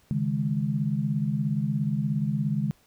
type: chord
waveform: sine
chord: C# suspended second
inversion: none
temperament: equal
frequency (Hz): 138.59 / 155.56 / 207.7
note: C#3 / D#3 / G#3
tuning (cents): 0 / 0 / 0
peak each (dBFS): -28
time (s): 0.11-2.71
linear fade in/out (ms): 0
effects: pink hiss -62 dBFS RMS until 2.86 s